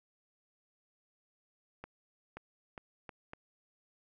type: accelerating click train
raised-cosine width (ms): 0.5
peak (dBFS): -29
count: 5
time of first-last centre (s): 1.84-3.334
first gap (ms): 530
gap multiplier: 0.77
effects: none